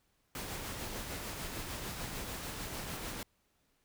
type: noise with tremolo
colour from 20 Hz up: pink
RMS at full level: -40 dBFS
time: 0.35-3.23 s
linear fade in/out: 2 ms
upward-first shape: sine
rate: 6.7 Hz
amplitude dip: 30%
effects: pink hiss -75 dBFS RMS until 3.84 s